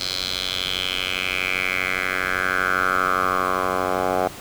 10% pulse tone with band-pass filter sweep, 92.5 Hz, F#2, in tune, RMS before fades -23 dBFS, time 0-4.28 s, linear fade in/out 5 ms, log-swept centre 4400 to 790 Hz, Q 4.1, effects pink hiss -38 dBFS RMS until 4.4 s

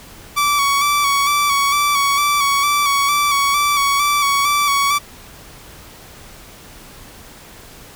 sawtooth tone with vibrato, 1141 Hz, C#6, 50 cents sharp, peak -10 dBFS, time 0.36-4.99 s, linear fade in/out 20 ms, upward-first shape square, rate 2.2 Hz, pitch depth 32 cents each way, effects pink hiss -40 dBFS RMS until 7.95 s

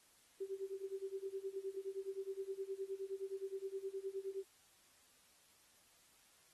sine tone with tremolo, 388.1 Hz, G4, 17 cents flat, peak -38 dBFS, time 0.4-4.44 s, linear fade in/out 10 ms, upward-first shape sine, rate 9.6 Hz, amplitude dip 90%, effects white hiss -69 dBFS RMS until 6.53 s + AAC 32 kbps

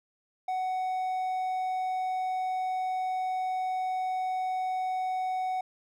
triangle tone, 745 Hz, F#5, 12 cents sharp, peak -26 dBFS, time 0.48-5.61 s, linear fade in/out 5 ms, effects none

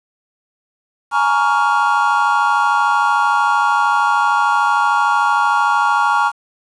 triangle chord, Bb minor seventh, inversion third, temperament just, 839.1 / 932.3 / 1118.8 / 1398.5 Hz, Ab5 / Bb5 / Db6 / F6, +18 / 0 / +16 / +2 cents, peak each -16 dBFS, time 1.11-6.32 s, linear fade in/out 50 ms, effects resampled to 22050 Hz + 7-bit

